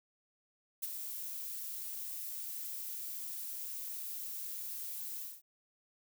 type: noise with ADSR envelope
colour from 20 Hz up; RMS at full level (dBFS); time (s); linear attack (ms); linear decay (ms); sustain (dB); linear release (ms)
violet; -35; 0.82-5.42; 16; 25; -7; 200
effects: none